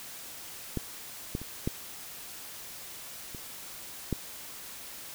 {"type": "clicks", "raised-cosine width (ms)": 3, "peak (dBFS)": [-17, -18, -28, -15, -29, -15], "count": 6, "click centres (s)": [0.773, 1.351, 1.416, 1.675, 3.348, 4.127], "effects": ["white hiss -44 dBFS RMS until 5.14 s"]}